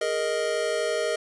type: chord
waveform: square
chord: Ab suspended second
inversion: none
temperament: just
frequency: 415.3 / 467.2 / 623 Hz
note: Ab4 / Bb4 / Eb5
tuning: 0 / +4 / +2 cents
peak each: -32 / -29 / -28 dBFS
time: 0.01-1.16 s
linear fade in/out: 5 ms
effects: resampled to 24000 Hz